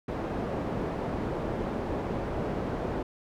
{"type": "low-pass noise", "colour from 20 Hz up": "white", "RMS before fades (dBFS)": -32, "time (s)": [0.08, 3.03], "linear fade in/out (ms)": 5, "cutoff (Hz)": 540, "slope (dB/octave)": 12, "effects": []}